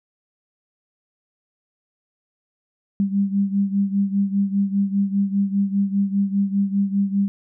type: beating tone pair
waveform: sine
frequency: 197.2 / 202.2 Hz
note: G3 / G#3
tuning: +11 / -46 cents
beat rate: 5 Hz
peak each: -19 / -23 dBFS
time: 3-7.28 s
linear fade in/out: 0 ms
effects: none